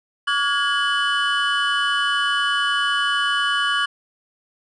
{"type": "tone cluster", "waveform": "triangle", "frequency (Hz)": [1141, 1428, 1657, 2985], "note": ["C#6", "F6", "G#6", "F#7"], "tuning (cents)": [50, 38, -4, 15], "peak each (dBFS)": -22, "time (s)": [0.27, 3.86], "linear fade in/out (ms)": 10, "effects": ["resampled to 24000 Hz"]}